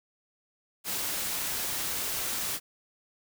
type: noise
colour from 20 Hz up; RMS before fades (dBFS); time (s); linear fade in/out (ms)
white; -32; 0.84-2.6; 50
effects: none